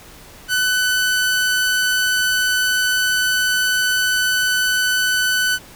sawtooth tone, 1501 Hz, F#6, 24 cents sharp, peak -12 dBFS, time 0.48-5.59 s, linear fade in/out 50 ms, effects pink hiss -42 dBFS RMS until 5.75 s

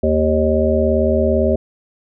harmonic tone, 77.78 Hz, D#2, in tune, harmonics 1 / 3 / 5 / 7 / 8, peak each -19 / -19 / -19 / -19 / -19 dBFS, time 0.03-1.56 s, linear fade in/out 5 ms, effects none

